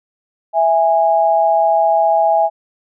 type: tone pair together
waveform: sine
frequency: 659.3 / 824.5 Hz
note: E5 / G#5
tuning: 0 / -13 cents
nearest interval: major third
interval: 387 cents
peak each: -13 dBFS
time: 0.53-2.5 s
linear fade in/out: 50 ms
effects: none